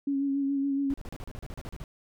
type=tone with vibrato; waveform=sine; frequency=277.2 Hz; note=C#4; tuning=in tune; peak=-25 dBFS; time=0.07-0.94 s; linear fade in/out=5 ms; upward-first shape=sine; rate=7.1 Hz; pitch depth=26 cents each way
type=noise bursts; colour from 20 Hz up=brown; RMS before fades=-39 dBFS; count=13; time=0.9-1.839 s; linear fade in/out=0 ms; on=39 ms; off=36 ms
effects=none